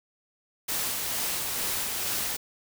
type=noise with tremolo; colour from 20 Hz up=white; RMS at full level=-29 dBFS; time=0.68-2.37 s; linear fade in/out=10 ms; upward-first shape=sine; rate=2.2 Hz; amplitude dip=25%; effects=none